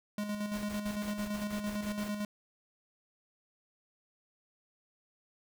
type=tone with tremolo; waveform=square; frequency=207.7 Hz; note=G#3; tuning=in tune; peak=-33 dBFS; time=0.18-2.25 s; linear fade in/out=2 ms; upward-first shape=square; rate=8.9 Hz; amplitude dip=45%
type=noise bursts; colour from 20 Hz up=pink; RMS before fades=-46 dBFS; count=10; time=0.53-2.089 s; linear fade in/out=10 ms; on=110 ms; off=51 ms
effects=none